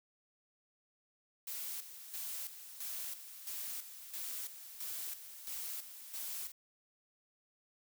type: noise with tremolo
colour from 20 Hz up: blue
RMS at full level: -42 dBFS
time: 1.47-6.52 s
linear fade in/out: 5 ms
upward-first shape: square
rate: 1.5 Hz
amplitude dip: 65%
effects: none